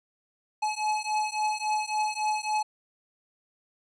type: beating tone pair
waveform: square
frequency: 852 / 855.6 Hz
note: G#5 / A5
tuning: +44 / -49 cents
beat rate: 3.6 Hz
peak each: -30 / -30 dBFS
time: 0.62-2.63 s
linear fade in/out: 10 ms
effects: resampled to 22050 Hz